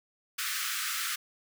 pink high-pass noise, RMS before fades -33 dBFS, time 0.38-1.16 s, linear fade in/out 10 ms, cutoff 1200 Hz, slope 96 dB/octave, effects none

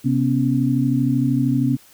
sine tone cluster, 131.7 / 243.7 / 276.6 Hz, C3 / B3 / C#4, +12 / -23 / -4 cents, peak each -20 dBFS, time 0.04-1.77 s, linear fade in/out 20 ms, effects white hiss -50 dBFS RMS until 1.93 s

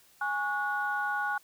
sine tone cluster, 829 / 1113 / 1457 Hz, G#5 / C#6 / F#6, -3 / +7 / -27 cents, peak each -32 / -36 / -30 dBFS, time 0.21-1.38 s, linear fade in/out 5 ms, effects tanh soft clip ceiling -19 dBFS + white hiss -61 dBFS RMS until 1.43 s

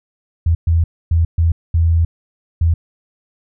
sine tone bursts at uneven times, 82.9 Hz, E2, 10 cents sharp, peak -10 dBFS, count 6, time 0.46-0.55 / 0.67-0.84 / 1.11-1.25 / 1.38-1.52 / 1.74-2.05 / 2.61-2.74 s, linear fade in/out 5 ms, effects none

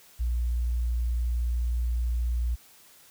sine tone, 59.5 Hz, A#1, 36 cents sharp, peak -24 dBFS, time 0.19-2.56 s, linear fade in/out 20 ms, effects white hiss -55 dBFS RMS until 3.1 s

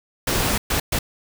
pink noise bursts at uneven times, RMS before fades -21 dBFS, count 3, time 0.27-0.58 / 0.7-0.8 / 0.92-0.99 s, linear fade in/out 5 ms, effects none

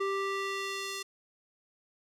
square tone with band-pass filter sweep, 392 Hz, G4, in tune, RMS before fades -34 dBFS, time 0-1.03 s, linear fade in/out 10 ms, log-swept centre 950 to 5400 Hz, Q 0.73, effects none

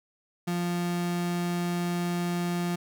35% pulse tone, 174.7 Hz, F3, 1 cent sharp, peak -25 dBFS, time 0.47-2.76 s, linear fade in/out 10 ms, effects none

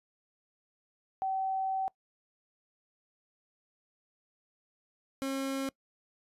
sine / 30% pulse tone pair in turn, 766 / 270 Hz, G5 / C#4, -40 / -45 cents, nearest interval octave + tritone, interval 1805 cents, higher first, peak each -29 / -29 dBFS, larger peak neither, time 1.22-1.88 / 5.22-5.69 s, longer first, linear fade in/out 0 ms, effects noise-tail reverb RT60 0.1 s tail -23 dB re dry + resampled to 32000 Hz

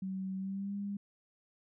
sine tone with pitch glide, 190 to 201.3 Hz, F#3 to G3, +46 to +46 cents, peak -35 dBFS, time 0.02-0.97 s, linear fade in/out 5 ms, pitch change +100 cents, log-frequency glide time 0.37-0.75 s, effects none

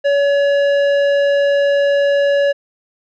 sine tone with tanh clipping, 566 Hz, C#5, 36 cents sharp, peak -13 dBFS, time 0.04-2.53 s, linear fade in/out 20 ms, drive 12 dB, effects none

